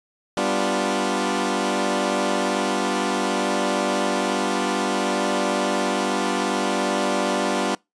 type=chord; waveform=15% pulse; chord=G dominant seventh; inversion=none; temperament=equal; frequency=196 / 246.9 / 293.7 / 349.2 Hz; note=G3 / B3 / D4 / F4; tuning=0 / 0 / 0 / 0 cents; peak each=-20 dBFS; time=0.37-7.75 s; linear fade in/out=2 ms; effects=noise-tail reverb RT60 0.2 s tail -25 dB re dry + resampled to 22050 Hz